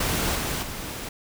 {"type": "noise with level steps", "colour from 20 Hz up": "pink", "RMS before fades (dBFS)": [-25, -28, -34], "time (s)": [0, 1.09], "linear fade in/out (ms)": 5, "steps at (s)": [0.35, 0.62], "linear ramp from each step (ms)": 10, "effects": []}